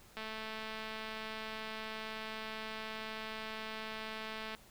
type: click train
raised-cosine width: 0.3 ms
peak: -27 dBFS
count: 960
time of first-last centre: 0.17-4.549 s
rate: 219 Hz
effects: pink hiss -60 dBFS RMS until 4.7 s